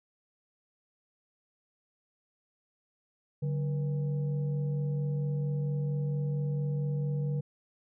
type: tone with frequency modulation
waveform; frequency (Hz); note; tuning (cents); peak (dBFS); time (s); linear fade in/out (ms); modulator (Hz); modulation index
sine; 145.3; D3; -18; -28; 3.42-7.41; 10; 335; 0.42
effects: none